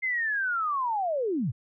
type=linear sweep; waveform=sine; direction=down; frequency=2102 to 93.6 Hz; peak=-25 dBFS; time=0.02-1.52 s; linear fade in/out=20 ms; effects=none